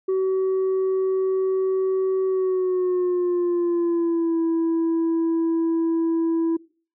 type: tone with pitch glide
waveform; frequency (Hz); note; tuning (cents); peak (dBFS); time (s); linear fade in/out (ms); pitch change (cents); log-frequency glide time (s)
sine; 379 to 329.9; F#4 to E4; +42 to +1; -16; 0.08-6.57; 10; -241; 2.26-4.39
effects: noise-tail reverb RT60 0.4 s tail -23 dB re dry + tanh soft clip ceiling -18 dBFS